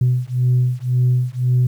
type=beating tone pair; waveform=sine; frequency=124.3 / 126.2 Hz; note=B2 / B2; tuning=+12 / +38 cents; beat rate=1.9 Hz; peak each=-16 dBFS; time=0.01-1.67 s; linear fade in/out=5 ms; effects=tanh soft clip ceiling -9 dBFS + 8-bit